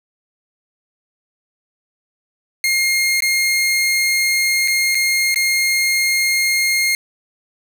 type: tone with dropouts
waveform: sawtooth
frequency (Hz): 2132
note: C7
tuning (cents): +32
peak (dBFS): -11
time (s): 2.64-6.95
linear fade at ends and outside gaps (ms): 1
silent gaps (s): 3.205-3.222 / 4.677-4.681 / 4.947-4.952 / 5.344-5.359
effects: none

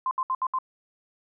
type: tone bursts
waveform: sine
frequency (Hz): 1041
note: C6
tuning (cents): -9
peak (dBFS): -23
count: 5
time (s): 0.06-0.587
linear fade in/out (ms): 2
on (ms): 51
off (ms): 68
effects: none

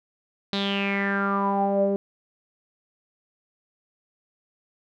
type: tone with low-pass filter sweep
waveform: sawtooth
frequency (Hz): 198.6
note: G3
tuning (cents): +23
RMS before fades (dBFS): -24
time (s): 0.53-1.96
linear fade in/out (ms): 0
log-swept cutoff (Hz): 4000 to 480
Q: 7.8
effects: none

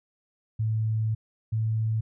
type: tone pair in turn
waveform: sine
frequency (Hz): 110 / 110.61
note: A2 / A2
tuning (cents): 0 / +10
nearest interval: unison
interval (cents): 10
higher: second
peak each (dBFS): -23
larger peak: neither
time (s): 0.59-1.15 / 1.52-2.01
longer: first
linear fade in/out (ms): 10
effects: none

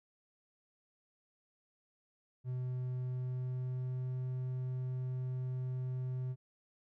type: tone with pitch glide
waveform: triangle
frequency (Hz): 126.5 to 127.9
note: B2 to C3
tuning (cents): +42 to -39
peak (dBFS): -33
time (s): 2.44-6.36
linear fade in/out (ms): 50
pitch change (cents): +19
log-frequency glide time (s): 2.98-4.19
effects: none

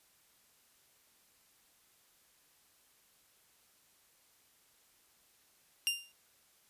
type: tone with exponential decay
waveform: sawtooth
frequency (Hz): 2794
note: F7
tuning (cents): 0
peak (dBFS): -23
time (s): 5.87-6.12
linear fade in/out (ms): 0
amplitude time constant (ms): 54
effects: white hiss -68 dBFS RMS until 6.69 s + resampled to 32000 Hz

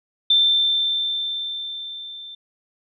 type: tone with level ramp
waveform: sine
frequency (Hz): 3561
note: A7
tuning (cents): +20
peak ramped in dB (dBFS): -12 to -35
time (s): 0.3-2.35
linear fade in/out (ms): 5
effects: none

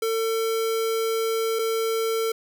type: tone pair in turn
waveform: square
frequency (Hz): 450 / 450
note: A4 / A4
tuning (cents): +39 / +39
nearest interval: unison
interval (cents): 0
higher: neither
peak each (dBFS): -23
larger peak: neither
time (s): 0.02-1.59 / 1.59-2.32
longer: first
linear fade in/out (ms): 5
effects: none

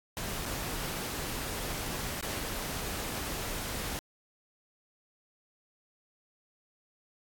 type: noise with dropouts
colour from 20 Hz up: pink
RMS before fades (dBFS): -36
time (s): 0.17-3.99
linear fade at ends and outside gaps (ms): 0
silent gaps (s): 0.456-0.46 / 2.21-2.226
effects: AAC 64 kbps

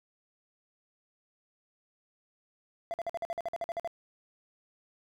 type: tone bursts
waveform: triangle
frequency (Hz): 678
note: E5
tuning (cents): +49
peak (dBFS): -29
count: 13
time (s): 2.91-3.875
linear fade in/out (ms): 0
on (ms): 29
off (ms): 49
effects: none

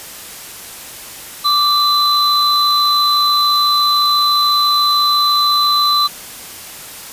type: tone pair together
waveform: triangle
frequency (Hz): 1174.7 / 4023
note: D6 / B7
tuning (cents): 0 / +31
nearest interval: octave + major sixth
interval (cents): 2131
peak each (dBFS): -12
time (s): 1.44-6.08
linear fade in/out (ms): 20
effects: white hiss -32 dBFS RMS until 7.12 s + resampled to 32000 Hz

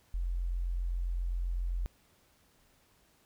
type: tone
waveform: sine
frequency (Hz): 43.79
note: F1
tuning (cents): +5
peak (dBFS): -30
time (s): 0.14-1.86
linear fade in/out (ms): 0
effects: pink hiss -67 dBFS RMS until 3.25 s

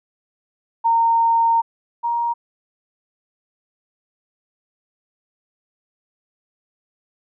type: tone pair in turn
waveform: sine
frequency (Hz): 920 / 940.4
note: A#5 / A#5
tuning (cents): -23 / +15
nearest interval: unison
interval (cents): 38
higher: second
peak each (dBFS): -13 / -18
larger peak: first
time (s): 0.84-1.62 / 2.03-2.34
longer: first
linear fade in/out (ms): 20
effects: none

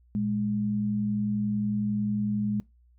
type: tone pair together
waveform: sine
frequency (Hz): 116.5 / 207.6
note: A#2 / G#3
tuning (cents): -1 / 0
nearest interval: minor seventh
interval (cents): 1001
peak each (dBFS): -34 / -25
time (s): 0.15-2.6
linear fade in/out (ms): 0
effects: noise-tail reverb RT60 0.2 s tail -23 dB re dry + added 60 Hz sine -57 dBFS peak until 2.98 s

